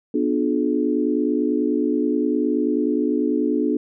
sine chord, B diminished seventh, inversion none, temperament just, 246.9 / 296.3 / 355.6 / 426.7 Hz, B3 / D4 / F4 / Ab4, 0 / +15 / +31 / +47 cents, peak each -23 / -21 / -26 / -25 dBFS, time 0.14-3.77 s, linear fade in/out 5 ms, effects none

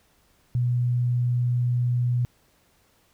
sine tone, 122.4 Hz, B2, 15 cents flat, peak -20 dBFS, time 0.55-2.25 s, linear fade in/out 0 ms, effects pink hiss -63 dBFS RMS until 3.13 s

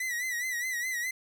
45% pulse tone with vibrato, 1971 Hz, B6, 4 cents flat, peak -30 dBFS, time 0-1.11 s, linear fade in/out 5 ms, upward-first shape sine, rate 4.8 Hz, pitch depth 82 cents each way, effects none

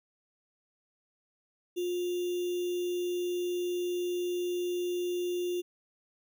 sine tone with sample-and-hold, 355.2 Hz, F4, 29 cents sharp, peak -29 dBFS, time 1.76-5.62 s, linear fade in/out 20 ms, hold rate 3150 Hz, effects none

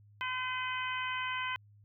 harmonic tone with a mistuned harmonic, 510 Hz, C5, 44 cents flat, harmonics 2 / 3 / 4 / 5 / 6, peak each -37 / -39 / -40 / -41 / -42 dBFS, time 0.21-1.56 s, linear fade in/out 0 ms, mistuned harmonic 5, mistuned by -17 cents, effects added 103 Hz sine -57 dBFS peak until 1.84 s

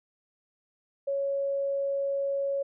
sine tone, 555 Hz, C#5, 2 cents sharp, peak -26 dBFS, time 1.07-2.63 s, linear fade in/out 10 ms, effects none

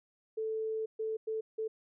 sine tone bursts at uneven times, 440 Hz, A4, in tune, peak -32 dBFS, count 4, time 0.37-0.86 / 0.99-1.17 / 1.27-1.41 / 1.58-1.68 s, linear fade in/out 10 ms, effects none

